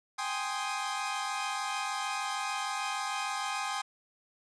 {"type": "chord", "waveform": "sawtooth", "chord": "Ab major seventh", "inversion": "third", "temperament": "equal", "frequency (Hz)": [784, 830.6, 1046.5, 1244.5], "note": ["G5", "Ab5", "C6", "Eb6"], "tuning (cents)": [0, 0, 0, 0], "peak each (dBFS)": -34, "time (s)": [0.18, 3.82], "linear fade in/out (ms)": 10, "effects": ["resampled to 22050 Hz"]}